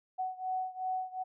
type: beating tone pair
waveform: sine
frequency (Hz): 745 / 747.7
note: F#5 / F#5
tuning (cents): +12 / +18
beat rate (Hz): 2.7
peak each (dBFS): -35 / -37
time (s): 0.18-1.24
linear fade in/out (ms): 20
effects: none